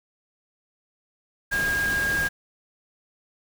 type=tone in noise; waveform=sine; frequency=1624 Hz; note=G#6; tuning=39 cents flat; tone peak=-22 dBFS; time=1.51-2.29 s; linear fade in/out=20 ms; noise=pink; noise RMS=-32 dBFS; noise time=1.51-2.29 s; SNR=+7 dB; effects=none